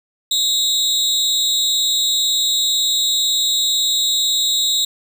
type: tone with amplitude modulation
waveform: 35% pulse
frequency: 3800 Hz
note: A#7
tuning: 33 cents sharp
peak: -9 dBFS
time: 0.31-4.85 s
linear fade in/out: 5 ms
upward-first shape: sine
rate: 262 Hz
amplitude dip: 85%
effects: none